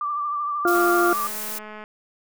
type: tone with vibrato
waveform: sine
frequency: 1174.7 Hz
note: D6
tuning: in tune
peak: -23 dBFS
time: 0.01-1.27 s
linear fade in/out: 2 ms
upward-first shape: triangle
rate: 13 Hz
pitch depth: 44 cents each way
type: harmonic tone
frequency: 349.2 Hz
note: F4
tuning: in tune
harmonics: 1 / 2 / 4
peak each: -19 / -24 / -22 dBFS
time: 0.65-1.13 s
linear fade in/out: 2 ms
type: noise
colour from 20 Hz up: blue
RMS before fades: -31 dBFS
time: 0.67-1.59 s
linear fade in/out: 10 ms
type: click train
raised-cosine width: 0.5 ms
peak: -24 dBFS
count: 233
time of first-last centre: 0.75-1.839 s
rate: 213 Hz
effects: none